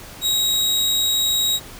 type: tone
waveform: sawtooth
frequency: 3811 Hz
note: A#7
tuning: 38 cents sharp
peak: -14 dBFS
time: 0.21-1.6 s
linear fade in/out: 50 ms
effects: pink hiss -39 dBFS RMS until 1.79 s